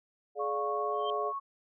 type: chord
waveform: sine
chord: D diminished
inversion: second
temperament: just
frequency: 422.9 / 587.3 / 704.8 Hz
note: Ab4 / D5 / F5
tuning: +31 / 0 / +16 cents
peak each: -34 / -37 / -36 dBFS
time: 0.35-1.33 s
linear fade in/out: 50 ms
type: tone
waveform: sine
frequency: 1104 Hz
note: C#6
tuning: 7 cents flat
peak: -33 dBFS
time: 0.39-1.4 s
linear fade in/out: 20 ms
type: tone with exponential growth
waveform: sine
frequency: 3147 Hz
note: G7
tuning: 6 cents sharp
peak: -35 dBFS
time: 0.92-1.1 s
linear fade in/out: 1 ms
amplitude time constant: 37 ms
effects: none